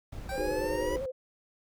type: noise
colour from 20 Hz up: brown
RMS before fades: -40 dBFS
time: 0.12-1.06 s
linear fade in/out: 5 ms
type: linear sweep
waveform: 25% pulse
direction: up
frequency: 772 to 987.8 Hz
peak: -33 dBFS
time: 0.29-0.96 s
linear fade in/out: 2 ms
type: tone with vibrato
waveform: sine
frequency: 527 Hz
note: C5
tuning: 12 cents sharp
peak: -32 dBFS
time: 0.31-1.12 s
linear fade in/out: 20 ms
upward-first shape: square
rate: 10 Hz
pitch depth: 51 cents each way
type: chord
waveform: sine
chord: G# minor seventh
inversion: second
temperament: equal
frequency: 311.1 / 370 / 415.3 / 493.9 Hz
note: D#4 / F#4 / G#4 / B4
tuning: 0 / 0 / 0 / 0 cents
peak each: -37 dBFS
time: 0.38-0.97 s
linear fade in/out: 0 ms
effects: none